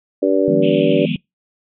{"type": "harmonic tone", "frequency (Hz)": 96.4, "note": "G2", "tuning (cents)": -28, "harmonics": [3, 4, 5, 6], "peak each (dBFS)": [-17, -18, -19, -18], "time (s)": [0.22, 1.06], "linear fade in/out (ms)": 10}
{"type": "chord", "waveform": "sine", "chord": "F half-diminished seventh", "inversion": "third", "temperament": "equal", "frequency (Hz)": [155.56, 174.61, 207.7, 246.9], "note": ["Eb3", "F3", "Ab3", "Cb4"], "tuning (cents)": [0, 0, 0, 0], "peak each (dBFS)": -23, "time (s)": [0.48, 1.16], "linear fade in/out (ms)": 2}
{"type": "band-pass noise", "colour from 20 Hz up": "pink", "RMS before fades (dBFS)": -31, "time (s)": [0.62, 1.17], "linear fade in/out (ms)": 20, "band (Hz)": [2400, 3300], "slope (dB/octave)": 96}
{"effects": ["noise-tail reverb RT60 0.2 s tail -26 dB re dry"]}